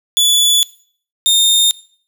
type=tone pair in turn; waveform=sawtooth; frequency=3446 / 3651 Hz; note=A7 / A#7; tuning=-37 / -37 cents; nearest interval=minor second; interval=100 cents; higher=second; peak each=-6 dBFS; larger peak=neither; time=0.17-0.63 / 1.26-1.71 s; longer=first; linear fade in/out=0 ms; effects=noise-tail reverb RT60 0.5 s tail -20 dB re dry